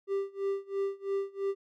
triangle tone with tremolo, 393.9 Hz, G4, 8 cents sharp, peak -25 dBFS, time 0.07-1.55 s, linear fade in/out 50 ms, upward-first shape sine, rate 3 Hz, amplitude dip 95%, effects none

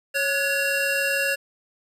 square tone cluster, 553 / 1459 / 1692 / 2752 Hz, C#5 / F#6 / G#6 / F7, -4 / -25 / +32 / -26 cents, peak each -28 / -31 / -26 / -27 dBFS, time 0.14-1.36 s, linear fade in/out 20 ms, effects resampled to 32000 Hz + 9-bit

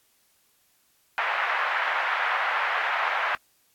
white band-pass noise, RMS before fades -26 dBFS, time 1.18-3.35 s, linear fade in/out 0 ms, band 750 to 2000 Hz, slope 24 dB/octave, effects white hiss -65 dBFS RMS until 3.74 s + AAC 64 kbps

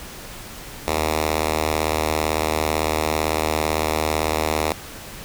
5% pulse tone with notch filter, 77.9 Hz, D#2, 3 cents sharp, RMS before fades -22 dBFS, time 0.88-4.72 s, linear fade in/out 0 ms, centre 170 Hz, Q 0.7, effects pink hiss -37 dBFS RMS until 5.24 s

